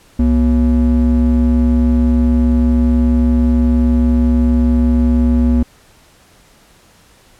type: ring-modulated tone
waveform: triangle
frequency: 153.2 Hz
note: D#3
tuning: 27 cents flat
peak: -4 dBFS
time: 0.19-5.63 s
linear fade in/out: 5 ms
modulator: 87.5 Hz
effects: pink hiss -48 dBFS RMS until 7.39 s + low-pass 12000 Hz 12 dB/octave